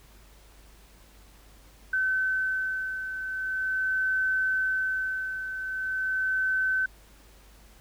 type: beating tone pair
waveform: sine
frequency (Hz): 1527 / 1527.42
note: G6 / G6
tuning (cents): -46 / -45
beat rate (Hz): 0.42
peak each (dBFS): -33 / -26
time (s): 1.93-6.86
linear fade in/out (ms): 5
effects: added 50 Hz sine -53 dBFS peak until 7.8 s + pink hiss -57 dBFS RMS until 7.8 s